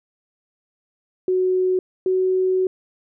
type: tone pair in turn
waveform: sine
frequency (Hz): 370 / 373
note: F#4 / F#4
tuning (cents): 0 / +14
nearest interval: unison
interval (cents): 14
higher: second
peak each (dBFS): -16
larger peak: neither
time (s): 1.28-1.79 / 2.06-2.67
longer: second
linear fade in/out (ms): 2
effects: none